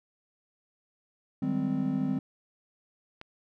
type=chord; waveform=triangle; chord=Ab major seventh; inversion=second; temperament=just; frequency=155.74 / 194.67 / 207.7 / 259.6 Hz; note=Eb3 / G3 / Ab3 / C4; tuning=+2 / -12 / 0 / -13 cents; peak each=-32 / -31 / -33 / -27 dBFS; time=1.42-2.19 s; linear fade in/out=5 ms
type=click; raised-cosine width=0.3 ms; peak=-26 dBFS; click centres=3.214 s
effects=none